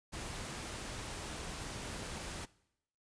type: noise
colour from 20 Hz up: pink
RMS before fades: -43 dBFS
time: 0.12-2.46 s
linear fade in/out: 20 ms
effects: noise-tail reverb RT60 0.8 s tail -21 dB re dry + resampled to 22050 Hz